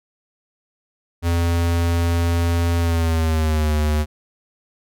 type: tone with pitch glide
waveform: square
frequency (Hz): 85.1 to 75.82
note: F2 to D#2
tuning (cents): -44 to -44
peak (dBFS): -17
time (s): 1.22-4.06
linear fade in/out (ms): 50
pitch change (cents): -200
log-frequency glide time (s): 2.79-3.74
effects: none